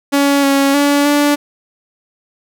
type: tone with pitch steps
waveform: sawtooth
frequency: 281.4 / 276.5 / 286.2 / 290.5 Hz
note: C#4 / C#4 / D4 / D4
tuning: +26 / -4 / -45 / -19 cents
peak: -6 dBFS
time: 0.12-1.36 s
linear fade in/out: 20 ms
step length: 310 ms
effects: none